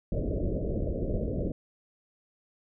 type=low-pass noise; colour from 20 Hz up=pink; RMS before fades=-30 dBFS; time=0.12-1.52 s; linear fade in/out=2 ms; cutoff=630 Hz; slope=96 dB/octave; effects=none